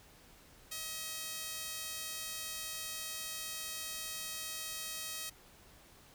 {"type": "tone with high-pass filter", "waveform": "sawtooth", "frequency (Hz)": 635, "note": "D#5", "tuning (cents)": 35, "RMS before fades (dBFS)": -42, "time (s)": [0.71, 5.3], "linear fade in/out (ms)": 10, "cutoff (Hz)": 3500, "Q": 0.52, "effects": ["pink hiss -60 dBFS RMS until 6.14 s"]}